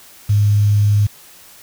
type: tone with quantisation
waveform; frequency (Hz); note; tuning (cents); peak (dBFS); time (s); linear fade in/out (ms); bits
sine; 103.4; G#2; -7; -10; 0.29-1.07; 10; 6
effects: white hiss -43 dBFS RMS until 1.62 s